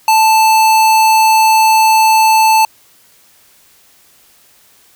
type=tone; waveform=square; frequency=880 Hz; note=A5; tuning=in tune; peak=-7 dBFS; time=0.08-2.65 s; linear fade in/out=2 ms; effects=white hiss -48 dBFS RMS until 4.95 s